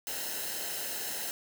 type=noise with comb filter; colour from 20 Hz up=white; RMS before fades=-36 dBFS; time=0.07-1.31 s; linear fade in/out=0 ms; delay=0.86 ms; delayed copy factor=-0.65; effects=none